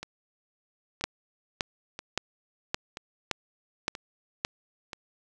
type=two click trains; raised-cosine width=0.2 ms; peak=-20 / -9 dBFS; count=6 / 7; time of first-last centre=0.03-4.932 / 1.04-4.449 s; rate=1.02 / 1.76 Hz; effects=none